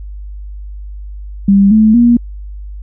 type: tone with pitch steps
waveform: sine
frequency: 198 / 217.2 / 238.2 Hz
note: G3 / A3 / A#3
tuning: +18 / -22 / +38 cents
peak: -4 dBFS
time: 1.48-2.17 s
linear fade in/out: 5 ms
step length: 230 ms
effects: added 50 Hz sine -24 dBFS peak until 2.82 s